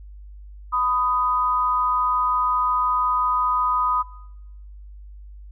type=tone pair together; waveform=sine; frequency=998.9 / 1244.5 Hz; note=B5 / D#6; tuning=+19 / 0 cents; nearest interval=major third; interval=381 cents; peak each=-23 / -20 dBFS; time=0.72-4.03 s; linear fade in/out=20 ms; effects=noise-tail reverb RT60 1.0 s tail -23 dB re dry + added 50 Hz sine -38 dBFS peak until 5.51 s